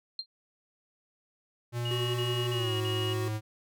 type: tone with exponential decay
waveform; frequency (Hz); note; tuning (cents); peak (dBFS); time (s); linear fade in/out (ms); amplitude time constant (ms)
sine; 4186; C8; 0; -28; 0.19-0.26; 2; 15
type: tone with pitch glide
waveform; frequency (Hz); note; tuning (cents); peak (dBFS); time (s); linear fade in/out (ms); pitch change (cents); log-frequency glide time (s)
square; 119.8 to 107.97; A#2 to A2; +48 to -32; -31; 1.72-3.41; 50; -180; 2.52-2.75
type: tone bursts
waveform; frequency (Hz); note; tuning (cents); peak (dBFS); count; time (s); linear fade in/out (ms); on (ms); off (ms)
sine; 2883; F#7; -46; -34; 4; 1.85-3.136; 5; 290; 42
type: tone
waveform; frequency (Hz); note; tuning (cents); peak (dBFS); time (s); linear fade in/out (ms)
square; 370.2; F#4; +1; -34; 1.91-3.28; 0
effects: none